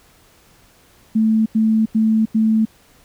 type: tone bursts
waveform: sine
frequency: 220 Hz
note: A3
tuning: in tune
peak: -12 dBFS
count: 4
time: 1.15-2.654 s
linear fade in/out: 10 ms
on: 310 ms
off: 88 ms
effects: pink hiss -52 dBFS RMS until 3.04 s